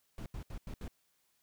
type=noise bursts at uneven times; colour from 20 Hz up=brown; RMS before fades=-42 dBFS; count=5; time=0.18-0.26 / 0.34-0.43 / 0.5-0.58 / 0.67-0.74 / 0.81-0.88 s; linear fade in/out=2 ms; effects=white hiss -75 dBFS RMS until 1.42 s